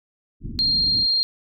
pink low-pass noise, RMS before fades -33 dBFS, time 0.4-1.07 s, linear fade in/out 50 ms, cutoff 310 Hz, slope 48 dB/octave
sine tone, 4209 Hz, C8, 9 cents sharp, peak -17 dBFS, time 0.59-1.23 s, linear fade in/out 0 ms
effects none

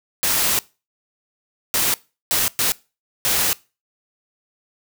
white noise bursts at uneven times, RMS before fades -19 dBFS, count 5, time 0.23-0.59 / 1.74-1.94 / 2.31-2.48 / 2.59-2.72 / 3.25-3.53 s, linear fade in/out 0 ms, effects noise-tail reverb RT60 0.3 s tail -22 dB re dry

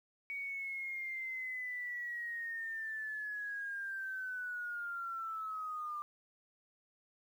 sine linear sweep, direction down, 2252 to 1191 Hz, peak -38 dBFS, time 0.3-6.02 s, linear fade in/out 0 ms, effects 11-bit

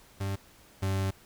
40% pulse tone pair in turn, 98 / 96.43 Hz, G2 / G2, 0 / -28 cents, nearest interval unison, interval 28 cents, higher first, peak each -29 / -26 dBFS, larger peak second, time 0.2-0.36 / 0.82-1.11 s, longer second, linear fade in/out 10 ms, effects pink hiss -57 dBFS RMS until 1.25 s

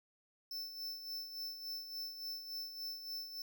square tone with tremolo, 5300 Hz, E8, 9 cents sharp, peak -40 dBFS, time 0.51-3.42 s, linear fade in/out 2 ms, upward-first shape sine, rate 3.5 Hz, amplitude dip 60%, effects none

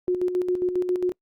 sine tone with tremolo, 361.7 Hz, F#4, 39 cents flat, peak -19 dBFS, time 0.08-1.12 s, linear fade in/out 0 ms, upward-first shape square, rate 7.4 Hz, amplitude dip 55%, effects noise-tail reverb RT60 0.1 s tail -26 dB re dry + Opus 48 kbps

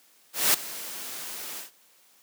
white noise with ADSR envelope, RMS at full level -19 dBFS, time 0.33-1.71 s, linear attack 210 ms, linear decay 6 ms, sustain -18 dB, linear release 130 ms, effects white hiss -60 dBFS RMS until 2.22 s + high-pass 200 Hz 12 dB/octave

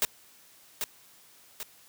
white noise with echo, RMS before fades -25 dBFS, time 0.02-0.05 s, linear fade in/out 0 ms, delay 790 ms, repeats 2, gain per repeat -6 dB, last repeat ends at 1.63 s, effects white hiss -57 dBFS RMS until 1.88 s + high-pass 80 Hz 12 dB/octave

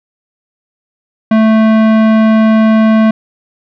sine tone with tanh clipping, 220 Hz, A3, in tune, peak -7 dBFS, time 1.31-3.11 s, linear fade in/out 5 ms, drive 18 dB, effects none

